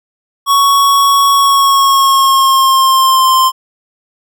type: tone with pitch glide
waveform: square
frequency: 1114 to 1045.4 Hz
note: C#6 to C6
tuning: +8 to -2 cents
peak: -7 dBFS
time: 0.46-3.52 s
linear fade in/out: 50 ms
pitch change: -110 cents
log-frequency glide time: 1.34-3.36 s
effects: none